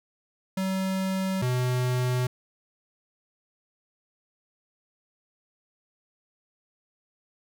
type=tone pair in turn; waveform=square; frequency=190 / 125.64 Hz; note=F#3 / B2; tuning=+46 / +30 cents; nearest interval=perfect fifth; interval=716 cents; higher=first; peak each=-26 / -24 dBFS; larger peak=second; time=0.57-1.42 / 1.42-2.27 s; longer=neither; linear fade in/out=5 ms; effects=none